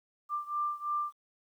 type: beating tone pair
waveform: sine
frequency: 1185 / 1188 Hz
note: D6 / D6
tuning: +15 / +20 cents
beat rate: 3 Hz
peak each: -33 / -35 dBFS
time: 0.29-1.13 s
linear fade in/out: 50 ms
effects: 11-bit